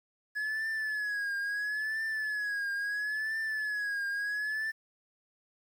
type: tone with vibrato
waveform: triangle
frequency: 1694 Hz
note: G#6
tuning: 34 cents sharp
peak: -29 dBFS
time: 0.35-4.72 s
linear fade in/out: 20 ms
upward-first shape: triangle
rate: 0.74 Hz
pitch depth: 91 cents each way
effects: 10-bit